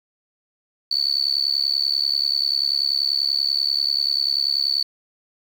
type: tone with amplitude modulation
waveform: sine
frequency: 4474 Hz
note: C#8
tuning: 15 cents sharp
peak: -14 dBFS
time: 0.91-4.83 s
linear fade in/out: 5 ms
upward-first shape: sine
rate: 70.3 Hz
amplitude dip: 100%
effects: 7-bit